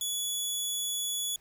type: tone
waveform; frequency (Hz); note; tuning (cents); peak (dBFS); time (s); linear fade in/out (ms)
15% pulse; 3400; G#7; +40; -23; 0.01-1.36; 2
effects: pink hiss -64 dBFS RMS until 1.4 s